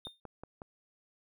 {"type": "tone with exponential decay", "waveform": "triangle", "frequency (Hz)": 3637, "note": "A#7", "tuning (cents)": -43, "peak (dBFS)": -37, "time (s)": [0.05, 0.2], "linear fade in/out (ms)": 1, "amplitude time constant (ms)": 32}
{"type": "click train", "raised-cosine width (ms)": 1, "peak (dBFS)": -30, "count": 4, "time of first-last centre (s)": [0.07, 0.618], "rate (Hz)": 5.47}
{"effects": []}